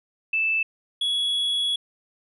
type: tone pair in turn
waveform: sine / triangle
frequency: 2637 / 3363 Hz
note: E7 / G#7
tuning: 0 / +21 cents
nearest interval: major third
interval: 421 cents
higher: second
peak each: -20 dBFS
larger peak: neither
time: 0.33-0.63 / 1.01-1.76 s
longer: second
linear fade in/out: 5 ms
effects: resampled to 32000 Hz